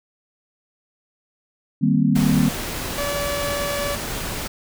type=chord; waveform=sine; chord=C minor seventh; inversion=first; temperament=equal with one note detuned; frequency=154.31 / 196 / 233.1 / 261.6 Hz; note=Eb3 / G3 / Bb3 / C4; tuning=-14 / 0 / 0 / 0 cents; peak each=-20 / -20 / -20 / -21 dBFS; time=1.81-2.5 s; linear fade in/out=20 ms
type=noise; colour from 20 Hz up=pink; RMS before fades=-28 dBFS; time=2.15-4.48 s; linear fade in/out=10 ms
type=tone; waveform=sawtooth; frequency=574 Hz; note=D5; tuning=40 cents flat; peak=-20 dBFS; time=2.98-3.95 s; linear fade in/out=0 ms
effects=none